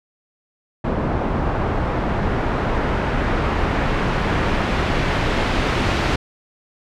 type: noise with low-pass filter sweep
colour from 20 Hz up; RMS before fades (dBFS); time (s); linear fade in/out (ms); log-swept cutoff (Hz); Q
pink; -20; 0.84-6.16; 5; 1000 to 3300; 0.76
effects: none